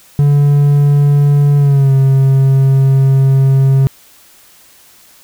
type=tone with pitch glide; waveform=triangle; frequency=143.8 to 134.95 Hz; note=D3 to C#3; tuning=-36 to -46 cents; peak=-4 dBFS; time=0.19-3.87 s; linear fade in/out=0 ms; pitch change=-110 cents; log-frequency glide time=1.57-1.93 s; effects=white hiss -44 dBFS RMS until 5.23 s